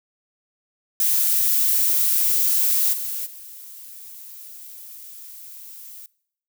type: noise with level steps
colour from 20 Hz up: violet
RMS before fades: -19 / -28 / -40 dBFS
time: 1-6.06 s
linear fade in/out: 2 ms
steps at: 2.92 / 3.25 s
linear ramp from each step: 20 ms
effects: noise-tail reverb RT60 0.7 s tail -23 dB re dry